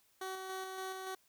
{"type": "tone with tremolo", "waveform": "15% pulse", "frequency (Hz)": 378.1, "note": "F#4", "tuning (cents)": 38, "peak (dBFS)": -33, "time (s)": [0.21, 1.15], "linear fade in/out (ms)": 5, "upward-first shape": "square", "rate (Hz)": 3.5, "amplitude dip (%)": 30, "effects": ["white hiss -71 dBFS RMS until 1.28 s"]}